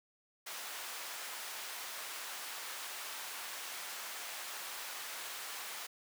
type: high-pass noise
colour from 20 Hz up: pink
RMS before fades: -44 dBFS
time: 0.46-5.87 s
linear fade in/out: 10 ms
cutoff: 950 Hz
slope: 12 dB/octave
effects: none